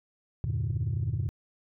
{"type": "chord", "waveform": "sine", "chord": "E half-diminished seventh", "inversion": "none", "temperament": "equal", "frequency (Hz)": [82.41, 98, 116.54, 146.83], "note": ["E2", "G2", "Bb2", "D3"], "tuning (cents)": [0, 0, 0, 0], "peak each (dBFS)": [-33, -31, -29, -33], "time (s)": [0.44, 1.29], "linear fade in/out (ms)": 0, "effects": ["tanh soft clip ceiling -22 dBFS"]}